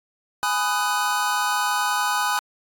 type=chord; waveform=square; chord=G# minor seventh; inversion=none; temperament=just; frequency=830.6 / 996.7 / 1245.9 / 1495.1 Hz; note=G#5 / B5 / D#6 / F#6; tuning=0 / +16 / +2 / +18 cents; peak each=-27 dBFS; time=0.43-2.39 s; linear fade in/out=0 ms; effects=AAC 64 kbps